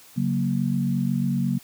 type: chord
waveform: sine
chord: F# major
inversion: second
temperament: equal with one note detuned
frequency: 138.99 / 185 / 233.1 Hz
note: C#3 / F#3 / A#3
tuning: +5 / 0 / 0 cents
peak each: -25 dBFS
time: 0.16-1.59 s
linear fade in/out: 20 ms
effects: white hiss -50 dBFS RMS until 1.63 s + high-pass 80 Hz 12 dB/octave